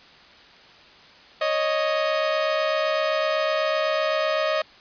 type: tone pair together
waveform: sawtooth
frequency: 554.4 / 622.3 Hz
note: C#5 / D#5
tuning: 0 / 0 cents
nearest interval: major second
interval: 200 cents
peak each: -23 / -18 dBFS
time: 1.41-4.62 s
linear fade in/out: 5 ms
effects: white hiss -49 dBFS RMS until 4.8 s + resampled to 11025 Hz